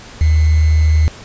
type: tone with sample-and-hold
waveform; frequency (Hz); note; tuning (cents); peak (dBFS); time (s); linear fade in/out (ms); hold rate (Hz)
sine; 77.78; D#2; 0; -8; 0.21-1.08; 0; 2100
effects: pink hiss -36 dBFS RMS until 1.24 s + resampled to 16000 Hz